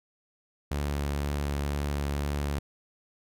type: tone with vibrato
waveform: sawtooth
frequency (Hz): 71.8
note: D2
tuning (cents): -39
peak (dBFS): -24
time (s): 0.71-2.59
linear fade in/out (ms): 5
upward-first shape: triangle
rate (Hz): 2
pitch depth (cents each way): 14
effects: none